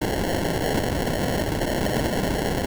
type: noise with sample-and-hold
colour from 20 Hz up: blue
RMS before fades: -24 dBFS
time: 0.01-2.66 s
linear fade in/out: 10 ms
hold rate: 1225 Hz
effects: none